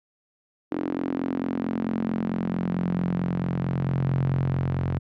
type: tone with high-pass filter sweep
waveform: sawtooth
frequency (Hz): 44.49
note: F1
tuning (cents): +33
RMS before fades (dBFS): -26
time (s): 0.71-4.99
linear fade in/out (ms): 10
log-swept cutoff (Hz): 300 to 110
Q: 5.3
effects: low-pass 2000 Hz 12 dB/octave